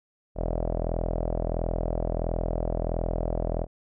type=tone with low-pass filter; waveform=sawtooth; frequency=41.48 Hz; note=E1; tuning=12 cents sharp; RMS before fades=-28 dBFS; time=0.35-3.67 s; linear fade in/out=50 ms; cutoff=620 Hz; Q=4.8; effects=none